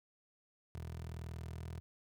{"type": "tone with high-pass filter", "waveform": "15% pulse", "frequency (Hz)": 40.92, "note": "E1", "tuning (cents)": -12, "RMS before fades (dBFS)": -45, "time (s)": [0.75, 1.8], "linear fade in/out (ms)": 0, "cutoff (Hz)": 87, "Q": 2.5, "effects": []}